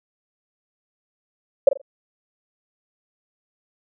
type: tone with echo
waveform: sine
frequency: 551 Hz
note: C#5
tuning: 11 cents flat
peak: -6 dBFS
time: 1.67-1.69 s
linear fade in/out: 5 ms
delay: 42 ms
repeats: 3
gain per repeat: -11 dB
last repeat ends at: 1.816 s
effects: none